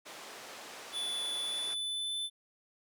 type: band-pass noise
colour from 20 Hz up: pink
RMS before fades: -48 dBFS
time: 0.05-1.75 s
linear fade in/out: 20 ms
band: 450 to 8300 Hz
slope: 12 dB/octave
type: tone with pitch glide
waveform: square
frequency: 3463 to 3519 Hz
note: A7 to A7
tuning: -28 to 0 cents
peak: -34 dBFS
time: 0.92-2.3 s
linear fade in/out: 50 ms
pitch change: +28 cents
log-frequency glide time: 1.4-2.15 s
effects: none